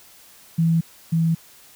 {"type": "tone pair in turn", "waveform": "sine", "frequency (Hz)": [164.81, 164.21], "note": ["E3", "E3"], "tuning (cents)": [0, -6], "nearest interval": "unison", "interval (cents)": 6, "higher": "first", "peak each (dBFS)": [-15, -16], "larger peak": "first", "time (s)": [[0.58, 0.81], [1.12, 1.35]], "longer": "neither", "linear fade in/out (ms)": 10, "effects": ["white hiss -49 dBFS RMS until 1.75 s"]}